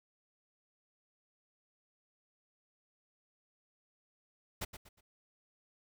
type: noise with echo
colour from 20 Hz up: pink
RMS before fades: -37 dBFS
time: 4.61-4.65 s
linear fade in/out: 10 ms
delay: 120 ms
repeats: 3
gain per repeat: -10 dB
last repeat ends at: 5.01 s
effects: none